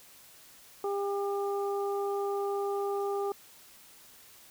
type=harmonic tone; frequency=400.6 Hz; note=G4; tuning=38 cents sharp; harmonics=1 / 2 / 3; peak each=-30 / -36 / -40 dBFS; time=0.84-3.32 s; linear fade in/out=2 ms; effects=white hiss -55 dBFS RMS until 4.5 s